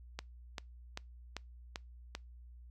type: click train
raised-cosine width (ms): 0.2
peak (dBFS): -22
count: 6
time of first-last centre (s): 0.19-2.151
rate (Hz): 2.55
effects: noise-tail reverb RT60 0.2 s tail -25 dB re dry + added 60 Hz sine -51 dBFS peak until 2.7 s